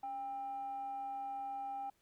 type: tone with frequency modulation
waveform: sine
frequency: 797 Hz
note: G5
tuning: 28 cents sharp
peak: -38 dBFS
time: 0.03-1.9 s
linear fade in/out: 5 ms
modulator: 516 Hz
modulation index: 0.2
effects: tanh soft clip ceiling -34 dBFS + pink hiss -75 dBFS RMS until 2.01 s